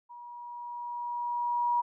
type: tone with level ramp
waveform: sine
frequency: 960 Hz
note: B5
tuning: 49 cents flat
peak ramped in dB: -44 to -23 dBFS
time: 0.09-1.82 s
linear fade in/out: 20 ms
effects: none